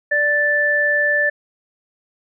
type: tone pair together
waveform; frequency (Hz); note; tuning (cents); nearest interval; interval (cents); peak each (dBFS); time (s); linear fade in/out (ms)
sine; 587.3 / 1760; D5 / A6; 0 / 0; octave + perfect fifth; 1900; -21 / -15; 0.11-1.3; 10
effects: none